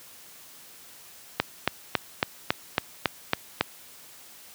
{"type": "click train", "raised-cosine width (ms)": 0.3, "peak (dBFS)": -4, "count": 9, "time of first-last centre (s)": [1.4, 3.61], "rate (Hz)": 3.62, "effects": ["white hiss -49 dBFS RMS until 4.54 s", "high-pass 80 Hz 12 dB/octave"]}